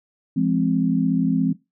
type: chord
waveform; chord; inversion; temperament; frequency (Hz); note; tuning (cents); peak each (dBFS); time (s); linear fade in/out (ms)
sine; F minor; none; equal with one note detuned; 170.72 / 207.7 / 261.6; F3 / Ab3 / C4; -39 / 0 / 0; -22 / -23 / -20; 0.36-1.53; 10
effects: noise-tail reverb RT60 0.2 s tail -17 dB re dry